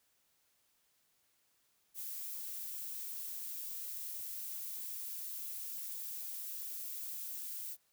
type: noise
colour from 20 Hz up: violet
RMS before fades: -43 dBFS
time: 1.94-7.77 s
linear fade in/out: 50 ms
effects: white hiss -75 dBFS RMS until 7.92 s